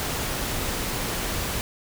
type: noise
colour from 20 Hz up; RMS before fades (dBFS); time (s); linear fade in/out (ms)
pink; -28; 0-1.61; 0
effects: none